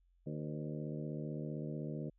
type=harmonic tone with a mistuned harmonic; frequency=75.7 Hz; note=D#2; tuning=47 cents flat; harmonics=2 / 3 / 4 / 5 / 6 / 7 / 8; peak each=-41 / -45 / -47 / -49 / -51 / -52 / -53 dBFS; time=0.26-2.1 s; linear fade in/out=10 ms; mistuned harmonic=6; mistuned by=+69 cents; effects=added 44 Hz sine -68 dBFS peak until 2.18 s